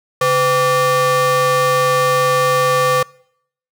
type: ring-modulated tone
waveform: square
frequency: 323.4 Hz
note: E4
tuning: 33 cents flat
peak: -10 dBFS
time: 0.21-3.03 s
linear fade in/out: 5 ms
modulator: 831 Hz
effects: noise-tail reverb RT60 0.7 s tail -25 dB re dry